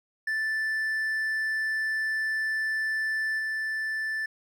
triangle tone with level steps, 1760 Hz, A6, in tune, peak -24 / -26 dBFS, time 0.27-4.26 s, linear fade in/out 5 ms, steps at 3.38 s, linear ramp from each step 20 ms, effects none

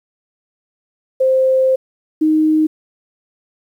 sine tone pair in turn, 523.3 / 311.2 Hz, C5 / D#4, 0 / 0 cents, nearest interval major sixth, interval 900 cents, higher first, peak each -10 dBFS, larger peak neither, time 1.2-1.76 / 2.21-2.67 s, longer first, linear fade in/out 10 ms, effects 8-bit

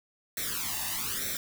white noise with flanger, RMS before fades -33 dBFS, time 0.37-1.37 s, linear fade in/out 2 ms, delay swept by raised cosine 0.51 to 1.1 ms, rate 1.1 Hz, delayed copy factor +0.9, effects none

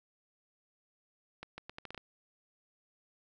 accelerating click train, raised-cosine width 0.3 ms, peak -27 dBFS, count 8, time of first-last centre 1.43-1.978 s, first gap 150 ms, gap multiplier 0.77, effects none

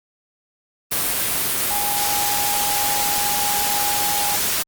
sine tone in noise, 821 Hz, G#5, 20 cents flat, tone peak -24 dBFS, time 1.7-4.36 s, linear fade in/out 10 ms, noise white, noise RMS -21 dBFS, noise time 0.91-4.63 s, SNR -6 dB, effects Opus 32 kbps

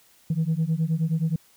sine beating tone pair, 156.5 / 166 Hz, D#3 / E3, +10 / +12 cents, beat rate 9.5 Hz, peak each -23 dBFS, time 0.3-1.36 s, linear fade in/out 5 ms, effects tanh soft clip ceiling -17 dBFS + white hiss -58 dBFS RMS until 1.56 s

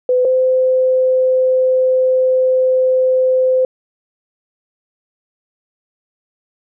sine tone pair in turn, 503 / 514.8 Hz, B4 / C5, +32 / -28 cents, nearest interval unison, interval 40 cents, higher second, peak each -10 dBFS, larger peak neither, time 0.09-0.25 / 0.25-3.65 s, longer second, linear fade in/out 2 ms, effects none

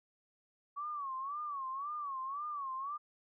sine tone with vibrato, 1125 Hz, C#6, 25 cents sharp, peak -37 dBFS, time 0.76-2.98 s, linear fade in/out 20 ms, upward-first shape sine, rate 1.9 Hz, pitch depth 130 cents each way, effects none

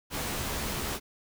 pink noise with comb filter, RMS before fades -33 dBFS, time 0.1-1 s, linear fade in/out 50 ms, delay 14 ms, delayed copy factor +0.55, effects none

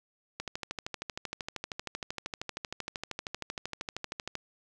click train, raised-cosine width 0.2 ms, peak -18 dBFS, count 52, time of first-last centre 0.4-4.353 s, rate 12.9 Hz, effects none

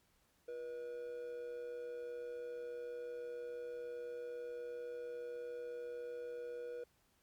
triangle tone with amplitude modulation, 483.9 Hz, B4, 35 cents flat, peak -38 dBFS, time 0.48-6.84 s, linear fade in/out 5 ms, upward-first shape sine, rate 134 Hz, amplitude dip 50%, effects pink hiss -74 dBFS RMS until 7.22 s + MP3 96 kbps

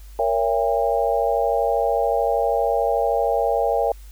sine chord, A# diminished seventh, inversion none, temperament just, 466.2 / 559.4 / 671.3 / 805.5 Hz, A#4 / C#5 / E5 / G5, 0 / +16 / +31 / +47 cents, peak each -23 dBFS, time 0.19-3.92 s, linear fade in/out 2 ms, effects added 50 Hz sine -38 dBFS peak until 4.11 s + white hiss -53 dBFS RMS until 4.11 s

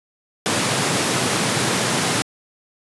pink high-pass noise, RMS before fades -20 dBFS, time 0.46-2.22 s, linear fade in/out 0 ms, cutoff 110 Hz, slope 48 dB/octave, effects resampled to 24000 Hz

